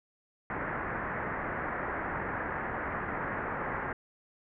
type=low-pass noise; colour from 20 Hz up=white; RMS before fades=-35 dBFS; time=0.5-3.93 s; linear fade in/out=2 ms; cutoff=1900 Hz; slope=48 dB/octave; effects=none